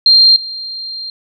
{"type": "tone with level steps", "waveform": "sine", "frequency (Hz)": 4186, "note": "C8", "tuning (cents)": 0, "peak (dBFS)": [-4, -22], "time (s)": [0.06, 1.1], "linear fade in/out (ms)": 2, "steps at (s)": 0.36, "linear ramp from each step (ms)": 2, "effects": []}